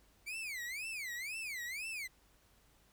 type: tone with vibrato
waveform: 40% pulse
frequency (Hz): 2252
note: C#7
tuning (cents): +27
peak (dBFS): -39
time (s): 0.26-2.08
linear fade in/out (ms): 20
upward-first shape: sine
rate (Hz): 2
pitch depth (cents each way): 300
effects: added 50 Hz sine -70 dBFS peak until 2.92 s + pink hiss -69 dBFS RMS until 2.92 s